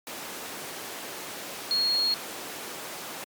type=tone in noise; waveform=sine; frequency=4297 Hz; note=C8; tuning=45 cents sharp; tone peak=-22 dBFS; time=1.71-2.14 s; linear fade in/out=0 ms; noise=pink; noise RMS=-36 dBFS; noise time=0.07-3.24 s; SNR=+11 dB; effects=high-pass 300 Hz 12 dB/octave + MP3 96 kbps